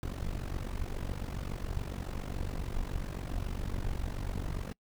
brown noise with amplitude modulation, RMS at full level -32 dBFS, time 0.03-4.73 s, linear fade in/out 0 ms, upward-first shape sine, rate 47.2 Hz, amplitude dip 85%, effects noise-tail reverb RT60 0.1 s tail -26 dB re dry

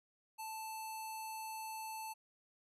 square tone with low-pass filter, 880 Hz, A5, in tune, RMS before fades -45 dBFS, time 0.38-2.14 s, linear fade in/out 20 ms, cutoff 11000 Hz, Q 3.9, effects none

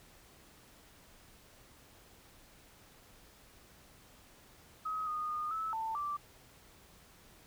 sine tone with pitch steps, 1269 / 1232 / 1225 / 1304 / 891 / 1171 Hz, D#6 / D#6 / D#6 / E6 / A5 / D6, +34 / -17 / -27 / -19 / +22 / -5 cents, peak -34 dBFS, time 4.85-6.17 s, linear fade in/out 10 ms, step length 220 ms, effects pink hiss -60 dBFS RMS until 7.46 s

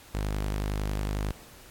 sawtooth tone, 51 Hz, G#1, 31 cents flat, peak -24 dBFS, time 0.14-1.32 s, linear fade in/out 10 ms, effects pink hiss -51 dBFS RMS until 1.7 s + AAC 64 kbps

